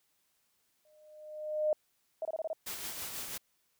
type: tone with exponential growth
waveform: sine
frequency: 611 Hz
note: D#5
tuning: 32 cents flat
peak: -24 dBFS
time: 0.85-1.73 s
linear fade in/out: 2 ms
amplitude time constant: 190 ms
type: tone bursts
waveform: sine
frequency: 640 Hz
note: D#5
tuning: 49 cents sharp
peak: -32 dBFS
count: 6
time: 2.22-2.531 s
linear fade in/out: 2 ms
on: 31 ms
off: 25 ms
type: noise with tremolo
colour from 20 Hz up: white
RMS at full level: -39 dBFS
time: 2.66-3.38 s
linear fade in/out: 10 ms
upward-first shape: sine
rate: 6.1 Hz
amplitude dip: 40%
effects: white hiss -75 dBFS RMS until 3.79 s